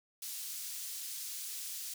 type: high-pass noise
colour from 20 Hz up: pink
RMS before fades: -42 dBFS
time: 0.22-1.94 s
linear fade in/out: 5 ms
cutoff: 5400 Hz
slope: 12 dB/octave
effects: none